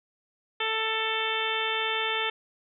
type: harmonic tone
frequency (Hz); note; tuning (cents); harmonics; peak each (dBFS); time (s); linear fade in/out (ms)
442.6; A4; +10; 1 / 2 / 3 / 4 / 5 / 6 / 7 / 8; -34 / -34 / -34 / -34 / -34 / -34 / -34 / -34; 0.6-2.3; 5
effects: none